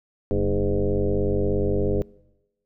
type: tone with frequency modulation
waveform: sine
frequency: 216.7 Hz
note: A3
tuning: 26 cents flat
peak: -19 dBFS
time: 0.31-2.02 s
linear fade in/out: 0 ms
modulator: 96.9 Hz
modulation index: 3.1
effects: noise-tail reverb RT60 1.0 s tail -24 dB re dry